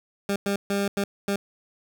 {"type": "tone bursts at uneven times", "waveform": "20% pulse", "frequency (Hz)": 200, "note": "G3", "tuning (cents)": 35, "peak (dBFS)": -18, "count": 5, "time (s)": [[0.29, 0.36], [0.46, 0.56], [0.7, 0.88], [0.97, 1.04], [1.28, 1.36]], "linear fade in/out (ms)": 2, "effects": []}